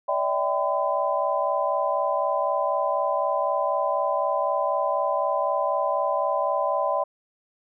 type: tone cluster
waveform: sine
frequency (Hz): 579 / 643 / 784 / 1012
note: D5 / E5 / G5 / B5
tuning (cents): -25 / -43 / 0 / +42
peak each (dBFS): -26 / -27 / -29 / -26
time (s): 0.08-7.04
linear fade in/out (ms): 10
effects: none